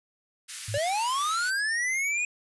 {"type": "high-pass noise", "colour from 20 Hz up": "white", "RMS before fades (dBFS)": -37, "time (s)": [0.48, 1.51], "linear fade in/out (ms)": 20, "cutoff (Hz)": 1500, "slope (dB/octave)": 24}
{"type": "tone", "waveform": "sine", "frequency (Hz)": 105.9, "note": "G#2", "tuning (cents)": 34, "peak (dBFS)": -31, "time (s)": [0.68, 0.78], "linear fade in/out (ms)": 5}
{"type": "linear sweep", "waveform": "square", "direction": "up", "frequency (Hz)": [550, 2489], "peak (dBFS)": -26, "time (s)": [0.74, 2.25], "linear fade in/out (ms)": 2}
{"effects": ["resampled to 24000 Hz"]}